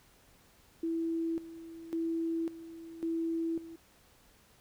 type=tone with tremolo; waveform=sine; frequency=329.6 Hz; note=E4; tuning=in tune; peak=-30 dBFS; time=0.83-3.76 s; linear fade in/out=5 ms; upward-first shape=square; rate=0.91 Hz; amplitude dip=80%; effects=pink hiss -63 dBFS RMS until 4.6 s